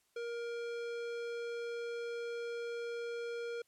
sine tone with tanh clipping, 470.4 Hz, A#4, 16 cents sharp, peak -40 dBFS, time 0.16-3.62 s, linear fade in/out 5 ms, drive 18 dB, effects white hiss -75 dBFS RMS until 3.67 s + low-pass 12000 Hz 12 dB/octave

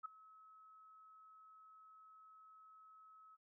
sine tone with ADSR envelope, 1288 Hz, E6, 41 cents flat, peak -40 dBFS, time 0.03-3.37 s, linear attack 24 ms, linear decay 7 ms, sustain -20 dB, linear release 29 ms, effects none

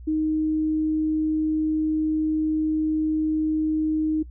sine tone, 311.1 Hz, D#4, in tune, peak -20 dBFS, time 0.07-4.23 s, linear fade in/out 10 ms, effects noise-tail reverb RT60 0.1 s tail -22 dB re dry + added 60 Hz sine -38 dBFS peak until 4.3 s

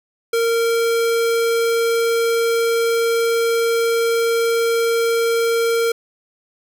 square tone, 461.6 Hz, A#4, 17 cents flat, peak -16 dBFS, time 0.33-5.92 s, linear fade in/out 5 ms, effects none

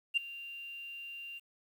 sine tone with ADSR envelope, 2780 Hz, F7, 9 cents flat, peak -22 dBFS, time 0.14-1.4 s, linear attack 31 ms, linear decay 8 ms, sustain -20 dB, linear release 27 ms, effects tanh soft clip ceiling -22 dBFS + 10-bit

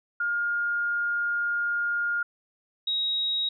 sine tone pair in turn, 1416 / 3800 Hz, F6 / A#7, +23 / +33 cents, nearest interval octave + perfect fourth, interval 1710 cents, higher second, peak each -24 dBFS, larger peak neither, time 0.2-2.23 / 2.87-3.49 s, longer first, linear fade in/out 5 ms, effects none

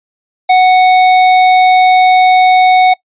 sine tone with tanh clipping, 740 Hz, F#5, in tune, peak -6 dBFS, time 0.49-2.94 s, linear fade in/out 10 ms, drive 18 dB, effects noise-tail reverb RT60 0.1 s tail -23 dB re dry + resampled to 8000 Hz

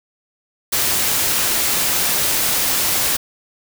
white noise, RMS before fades -18 dBFS, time 0.72-3.17 s, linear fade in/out 10 ms, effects none

